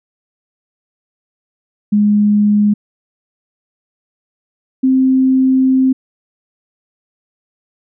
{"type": "tone pair in turn", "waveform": "sine", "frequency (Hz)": [207.7, 261.7], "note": ["G#3", "C4"], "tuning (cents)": [0, 0], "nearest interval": "major third", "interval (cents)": 400, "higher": "second", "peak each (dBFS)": -8, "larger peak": "neither", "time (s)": [[1.92, 2.74], [4.83, 5.93]], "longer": "second", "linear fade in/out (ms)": 10, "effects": []}